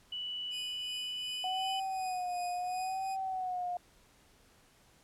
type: tone with pitch glide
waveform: sine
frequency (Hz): 2960 to 2989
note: F#7 to F#7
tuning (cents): 0 to +17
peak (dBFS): -36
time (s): 0.12-1.8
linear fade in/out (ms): 5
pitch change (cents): +17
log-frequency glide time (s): 0.43-1.62
type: tone with tremolo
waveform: 15% pulse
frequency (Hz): 2489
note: D#7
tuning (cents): 0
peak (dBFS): -36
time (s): 0.5-3.17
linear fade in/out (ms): 50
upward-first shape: triangle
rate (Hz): 2.7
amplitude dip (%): 70
type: tone with vibrato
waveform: sine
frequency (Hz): 740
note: F#5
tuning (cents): 0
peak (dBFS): -33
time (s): 1.44-3.77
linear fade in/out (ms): 2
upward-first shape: sine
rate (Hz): 0.75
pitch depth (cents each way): 68
effects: pink hiss -64 dBFS RMS until 5.03 s + low-pass 12000 Hz 12 dB/octave